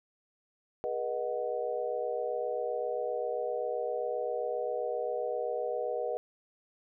sine chord, G# minor seventh, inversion none, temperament equal with one note detuned, 415.3 / 482.9 / 622.3 / 740 Hz, G#4 / B4 / D#5 / F#5, 0 / -39 / 0 / 0 cents, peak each -39 / -33 / -36 / -39 dBFS, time 0.84-6.17 s, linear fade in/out 0 ms, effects none

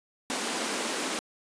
pink high-pass noise, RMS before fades -31 dBFS, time 0.3-1.19 s, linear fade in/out 0 ms, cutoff 210 Hz, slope 48 dB/octave, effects resampled to 22050 Hz

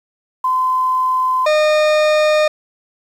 sine / 40% pulse tone pair in turn, 1026 / 611.3 Hz, C6 / D#5, -34 / -31 cents, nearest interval major sixth, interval 897 cents, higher first, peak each -13 / -10 dBFS, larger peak second, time 0.44-1.46 / 1.46-2.48 s, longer neither, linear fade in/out 5 ms, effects low-pass 5000 Hz 12 dB/octave + 7-bit

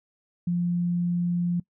sine tone, 174.61 Hz, F3, in tune, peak -22 dBFS, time 0.47-1.6 s, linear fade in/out 5 ms, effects noise-tail reverb RT60 0.1 s tail -22 dB re dry

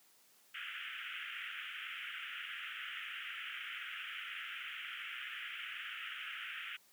white band-pass noise, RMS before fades -45 dBFS, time 0.54-6.77 s, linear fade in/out 10 ms, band 1300 to 3200 Hz, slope 96 dB/octave, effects white hiss -67 dBFS RMS until 6.92 s + high-pass 150 Hz 12 dB/octave

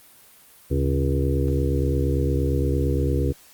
harmonic tone with a mistuned harmonic, 68.7 Hz, C#2, 15 cents flat, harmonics 1 / 2 / 4 / 5 / 6 / 7, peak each -22 / -25 / -28 / -29 / -30 / -30 dBFS, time 0.7-3.33 s, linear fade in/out 20 ms, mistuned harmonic 1, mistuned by +130 cents, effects white hiss -51 dBFS RMS until 3.53 s + Opus 32 kbps

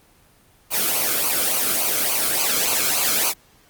white noise with flanger, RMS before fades -20 dBFS, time 0.7-3.34 s, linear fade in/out 50 ms, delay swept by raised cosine 0.55 to 1.11 ms, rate 3.5 Hz, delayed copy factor -0.75, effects pink hiss -55 dBFS RMS until 3.69 s + Opus 24 kbps

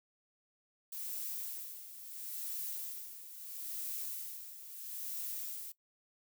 violet noise with tremolo, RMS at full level -40 dBFS, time 0.92-5.72 s, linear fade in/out 5 ms, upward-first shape sine, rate 0.75 Hz, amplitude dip 70%, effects noise-tail reverb RT60 0.1 s tail -18 dB re dry

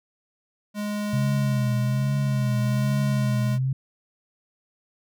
square tone with tremolo, 207.7 Hz, G#3, in tune, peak -26 dBFS, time 0.74-3.59 s, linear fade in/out 50 ms, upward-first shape sine, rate 0.55 Hz, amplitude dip 35%
sine tone with vibrato, 130.81 Hz, C3, in tune, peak -21 dBFS, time 1.13-3.73 s, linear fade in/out 5 ms, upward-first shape triangle, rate 1.2 Hz, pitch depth 110 cents each way
effects none

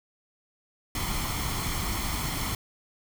pink noise with comb filter, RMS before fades -30 dBFS, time 0.95-2.55 s, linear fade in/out 2 ms, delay 0.93 ms, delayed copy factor +0.6, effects none

